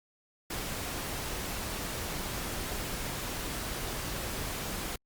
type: noise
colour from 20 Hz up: pink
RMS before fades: -36 dBFS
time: 0.5-4.96 s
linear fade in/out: 5 ms
effects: Opus 48 kbps